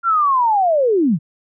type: linear sweep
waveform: sine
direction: down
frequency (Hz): 1396.9 to 134.3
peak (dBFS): -12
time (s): 0.03-1.19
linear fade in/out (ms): 50
effects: none